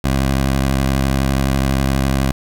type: tone with vibrato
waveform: 15% pulse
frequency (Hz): 67.1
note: C2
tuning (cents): +44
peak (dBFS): -8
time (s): 0.04-2.32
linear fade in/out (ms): 5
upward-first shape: sine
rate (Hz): 12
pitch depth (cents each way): 41
effects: 7-bit